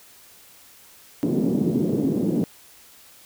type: band-pass noise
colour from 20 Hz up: white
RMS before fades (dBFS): -22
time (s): 1.23-2.44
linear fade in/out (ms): 0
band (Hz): 170 to 320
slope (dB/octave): 24
effects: white hiss -50 dBFS RMS until 3.25 s